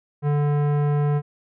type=tone with tanh clipping; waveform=sine; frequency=146.2 Hz; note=D3; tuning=7 cents flat; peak=-20 dBFS; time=0.22-1.22 s; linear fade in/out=50 ms; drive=17 dB; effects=none